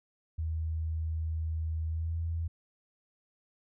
sine tone with pitch glide, 80 to 82.68 Hz, D#2 to E2, +49 to +6 cents, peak -30 dBFS, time 0.38-2.48 s, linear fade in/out 10 ms, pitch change +57 cents, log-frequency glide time 1.88-2.16 s, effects none

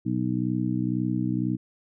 harmonic tone, 62 Hz, B1, 7 cents sharp, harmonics 2 / 3 / 4 / 5, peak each -29 / -29 / -29 / -29 dBFS, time 0.05-1.57 s, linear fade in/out 20 ms, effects none

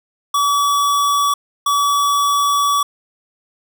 square tone bursts at uneven times, 1142 Hz, D6, 49 cents flat, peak -14 dBFS, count 2, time 0.34-1.34 / 1.66-2.83 s, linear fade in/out 5 ms, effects none

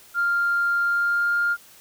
sine tone with pitch glide, 1396.9 to 1405.8 Hz, F6 to F6, 0 to +11 cents, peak -18 dBFS, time 0.14-1.57 s, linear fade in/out 50 ms, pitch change +11 cents, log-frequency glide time 0.83-1.35 s, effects tanh soft clip ceiling -14 dBFS + white hiss -50 dBFS RMS until 1.8 s

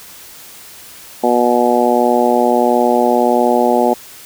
harmonic tone, 121.5 Hz, B2, 28 cents flat, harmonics 2 / 3 / 4 / 5 / 6 / 7, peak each -17 / -17 / -17 / -17 / -17 / -17 dBFS, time 1.23-3.94 s, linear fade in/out 10 ms, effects white hiss -37 dBFS RMS until 4.25 s

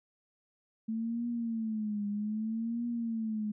sine tone with vibrato, 220.6 Hz, A3, 5 cents sharp, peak -31 dBFS, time 0.88-3.52 s, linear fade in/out 10 ms, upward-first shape triangle, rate 0.63 Hz, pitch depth 140 cents each way, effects none

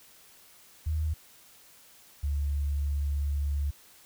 sine tone pair in turn, 77.78 / 71.56 Hz, D#2 / D2, 0 / -44 cents, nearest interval minor second, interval 144 cents, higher first, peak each -26 dBFS, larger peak neither, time 0.86-1.14 / 2.23-3.71 s, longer second, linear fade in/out 10 ms, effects white hiss -56 dBFS RMS until 4.05 s

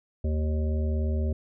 harmonic tone, 77 Hz, D#2, 17 cents flat, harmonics 1 / 3 / 5 / 7 / 8, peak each -24 / -34 / -38 / -41 / -42 dBFS, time 0.24-1.33 s, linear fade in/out 5 ms, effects none

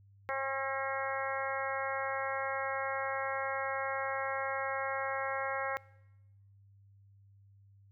harmonic tone, 269.9 Hz, C#4, 46 cents flat, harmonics 2 / 3 / 4 / 5 / 6 / 7 / 8, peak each -37 / -39 / -40 / -41 / -42 / -42 / -43 dBFS, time 0.29-5.77 s, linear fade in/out 0 ms, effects noise-tail reverb RT60 1.0 s tail -23 dB re dry + added 99 Hz sine -58 dBFS peak until 7.91 s

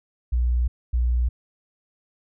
sine tone pair in turn, 60.5 / 60.5 Hz, B1 / B1, -35 / -35 cents, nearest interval unison, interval 0 cents, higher neither, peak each -18 dBFS, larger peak neither, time 0.32-0.68 / 0.93-1.29 s, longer neither, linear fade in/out 10 ms, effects none

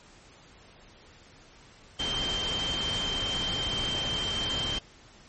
sine tone in noise, 3136 Hz, G7, in tune, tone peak -29 dBFS, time 1.99-4.79 s, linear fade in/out 10 ms, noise pink, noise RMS -34 dBFS, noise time 1.99-4.79 s, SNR +2 dB, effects pink hiss -54 dBFS RMS until 5.28 s + MP3 32 kbps

